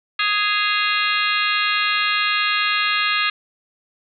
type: harmonic tone with a mistuned harmonic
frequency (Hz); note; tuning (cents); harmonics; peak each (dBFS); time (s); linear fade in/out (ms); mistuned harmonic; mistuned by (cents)
415.3; G#4; 0; 3 / 4 / 5 / 6 / 7 / 8 / 9 / 10; -23 / -24 / -25 / -26 / -26 / -27 / -28 / -28; 0.19-3.3; 5; 7; -84
effects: none